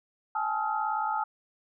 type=tone cluster; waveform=sine; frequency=808 / 866 / 1271 / 1379 Hz; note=G#5 / A5 / D#6 / F6; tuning=-48 / -28 / +36 / -22 cents; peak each=-35 / -29 / -33 / -36 dBFS; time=0.35-1.24 s; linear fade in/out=5 ms; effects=none